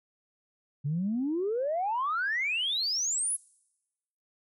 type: exponential sweep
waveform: sine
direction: up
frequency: 136.7 to 10990 Hz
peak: -26 dBFS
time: 0.84-3.37 s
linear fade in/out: 20 ms
effects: noise-tail reverb RT60 1.0 s tail -26 dB re dry + tanh soft clip ceiling -22 dBFS